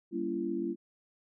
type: chord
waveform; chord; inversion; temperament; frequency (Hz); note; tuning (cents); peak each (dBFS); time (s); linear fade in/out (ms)
sine; G diminished seventh; none; just; 196 / 235.2 / 282.2 / 338.7; G3 / Bb3 / Db4 / Fb4; 0 / +16 / +31 / +47; -39 / -38 / -38 / -33; 0.11-0.76; 50
effects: none